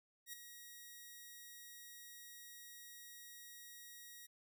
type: tone with ADSR envelope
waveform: 5% pulse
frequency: 1900 Hz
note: A#6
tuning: 33 cents sharp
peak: -34 dBFS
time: 0.26-4.27 s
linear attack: 71 ms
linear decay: 6 ms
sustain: -9 dB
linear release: 16 ms
effects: none